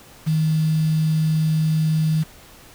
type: tone with quantisation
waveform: sine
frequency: 157.3 Hz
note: D#3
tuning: 19 cents sharp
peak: -16 dBFS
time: 0.26-2.24 s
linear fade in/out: 20 ms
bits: 6
effects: pink hiss -46 dBFS RMS until 2.74 s